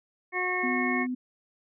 harmonic tone, 364.2 Hz, F#4, 27 cents flat, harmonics 1 / 2 / 3 / 5 / 6, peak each -33 / -35 / -34 / -32 / -30 dBFS, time 0.32-1.07 s, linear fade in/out 50 ms
sine tone, 252 Hz, B3, 35 cents sharp, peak -28 dBFS, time 0.63-1.15 s, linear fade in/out 10 ms
effects none

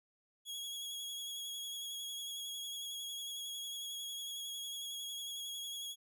sawtooth tone with vibrato, 3322 Hz, G#7, in tune, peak -38 dBFS, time 0.45-5.96 s, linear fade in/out 50 ms, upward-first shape sine, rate 11 Hz, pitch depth 22 cents each way, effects none

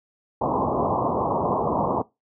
white low-pass noise, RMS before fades -23 dBFS, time 0.41-2.02 s, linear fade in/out 5 ms, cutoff 1100 Hz, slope 96 dB/octave, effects noise-tail reverb RT60 0.2 s tail -20 dB re dry + high-pass 100 Hz 12 dB/octave

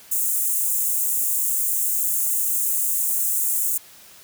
white high-pass noise, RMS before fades -22 dBFS, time 0.11-3.78 s, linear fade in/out 10 ms, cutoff 7000 Hz, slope 48 dB/octave, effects white hiss -47 dBFS RMS until 4.23 s

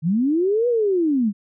sine linear two-way sweep, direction up then down, 146.9 to 493.9 to 190.7 Hz, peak -16 dBFS, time 0.02-1.33 s, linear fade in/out 50 ms, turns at 0.68 s, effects none

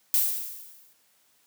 violet noise with exponential decay, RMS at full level -20 dBFS, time 0.14-0.93 s, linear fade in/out 1 ms, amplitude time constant 170 ms, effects white hiss -65 dBFS RMS until 1.46 s + high-pass 100 Hz 12 dB/octave

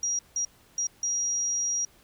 sine tone bursts at uneven times, 5720 Hz, F8, 41 cents sharp, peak -25 dBFS, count 4, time 0.03-0.19 / 0.36-0.45 / 0.78-0.87 / 1.03-1.85 s, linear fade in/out 2 ms, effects pink hiss -59 dBFS RMS until 2.03 s

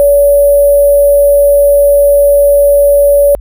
sine tone with sample-and-hold, 570 Hz, C#5, 48 cents sharp, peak -3 dBFS, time 0-3.35 s, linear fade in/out 0 ms, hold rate 11025 Hz, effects added 50 Hz sine -23 dBFS peak until 3.4 s

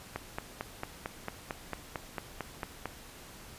click train, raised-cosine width 0.5 ms, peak -19 dBFS, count 13, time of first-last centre 0.16-2.857 s, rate 4.45 Hz, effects pink hiss -50 dBFS RMS until 3.58 s + resampled to 32000 Hz

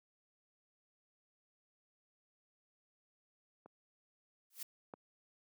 clicks, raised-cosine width 1 ms, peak -41 / -32 dBFS, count 2, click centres 3.66 / 4.938 s
blue noise with exponential growth, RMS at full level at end -39 dBFS, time 4.5-4.63 s, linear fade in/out 5 ms, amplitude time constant 28 ms
effects high-pass 200 Hz 12 dB/octave

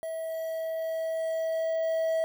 triangle tone with level ramp, 648 Hz, E5, 30 cents flat, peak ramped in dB -30 to -22 dBFS, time 0.03-2.24 s, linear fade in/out 0 ms, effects 8-bit

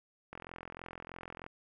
click train, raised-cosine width 0.5 ms, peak -29 dBFS, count 50, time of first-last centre 0.33-1.464 s, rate 43.2 Hz, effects none

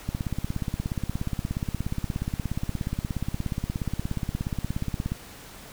click train, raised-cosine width 5 ms, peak -15 dBFS, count 86, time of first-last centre 0.09-5.12 s, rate 16.9 Hz, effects pink hiss -45 dBFS RMS until 5.72 s

